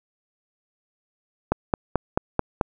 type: click train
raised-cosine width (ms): 1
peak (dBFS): -5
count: 6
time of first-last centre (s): 1.52-2.612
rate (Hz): 4.58
effects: none